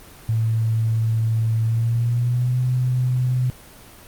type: tone with pitch glide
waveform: sine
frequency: 112.5 to 126.28 Hz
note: A2 to B2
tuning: +39 to +39 cents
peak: -17 dBFS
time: 0.29-3.5 s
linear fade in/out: 0 ms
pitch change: +200 cents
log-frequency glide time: 1.63-2.6 s
effects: pink hiss -44 dBFS RMS until 4.07 s + Opus 24 kbps